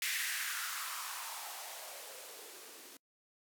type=noise with band-pass filter sweep; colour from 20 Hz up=violet; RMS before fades=-42 dBFS; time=0.02-2.97 s; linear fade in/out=2 ms; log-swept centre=2100 to 300 Hz; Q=3.5; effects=noise-tail reverb RT60 0.1 s tail -26 dB re dry